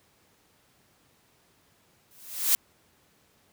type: noise with exponential growth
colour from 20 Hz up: blue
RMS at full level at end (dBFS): -19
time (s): 2.11-2.55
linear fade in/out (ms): 0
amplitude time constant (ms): 94
effects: pink hiss -64 dBFS RMS until 3.52 s + high-pass 80 Hz 12 dB/octave